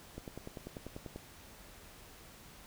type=click train; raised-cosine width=2 ms; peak=-29 dBFS; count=11; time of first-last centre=0.18-1.16 s; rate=10.2 Hz; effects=pink hiss -55 dBFS RMS until 2.66 s